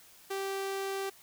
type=tone; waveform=sawtooth; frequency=390.1 Hz; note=G4; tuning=8 cents flat; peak=-29 dBFS; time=0.3-1.1 s; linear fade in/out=10 ms; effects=white hiss -57 dBFS RMS until 1.22 s